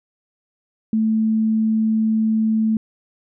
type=tone; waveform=sine; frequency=220 Hz; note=A3; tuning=in tune; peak=-15 dBFS; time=0.93-2.77 s; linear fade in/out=2 ms; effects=none